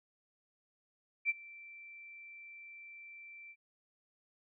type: tone with ADSR envelope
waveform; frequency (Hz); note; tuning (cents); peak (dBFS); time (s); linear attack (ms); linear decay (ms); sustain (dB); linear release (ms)
sine; 2342; D7; -5; -26; 1.25-3.56; 44; 30; -23; 55
effects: none